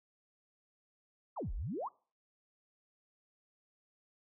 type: exponential two-way sweep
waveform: sine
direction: down then up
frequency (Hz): 1283 to 32.7 to 1283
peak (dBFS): -36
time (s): 1.36-1.89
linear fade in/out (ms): 20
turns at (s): 1.53
effects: noise-tail reverb RT60 0.4 s tail -24 dB re dry